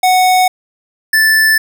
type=tone pair in turn; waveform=square; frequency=739 / 1757.6 Hz; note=F#5 / A6; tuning=-2 / -2 cents; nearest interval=octave + minor third; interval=1500 cents; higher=second; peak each=-8 dBFS; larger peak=neither; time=0.03-0.48 / 1.13-1.58 s; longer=neither; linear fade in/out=5 ms; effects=none